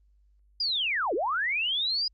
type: linear two-way sweep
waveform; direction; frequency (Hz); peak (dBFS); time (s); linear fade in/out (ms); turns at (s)
sine; down then up; 4978 to 309.9 to 4978; -25; 0.6-2.08; 5; 1.14
effects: added 50 Hz sine -59 dBFS peak until 2.13 s + Opus 32 kbps